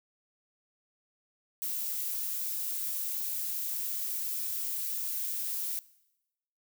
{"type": "noise", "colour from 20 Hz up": "violet", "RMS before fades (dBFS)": -34, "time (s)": [1.62, 5.79], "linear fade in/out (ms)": 0, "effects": ["noise-tail reverb RT60 0.9 s tail -20 dB re dry"]}